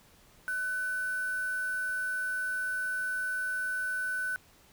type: tone with quantisation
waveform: sine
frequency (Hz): 1500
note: F#6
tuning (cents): +23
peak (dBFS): -30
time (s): 0.48-4.36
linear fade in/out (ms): 0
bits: 7
effects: pink hiss -60 dBFS RMS until 4.72 s